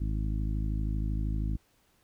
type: harmonic tone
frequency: 52.8 Hz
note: G#1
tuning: 29 cents sharp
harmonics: 1 / 2 / 3 / 4 / 5 / 6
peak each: -29 / -35 / -39 / -41 / -43 / -45 dBFS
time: 0-1.57 s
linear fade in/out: 10 ms
effects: pink hiss -68 dBFS RMS until 2.03 s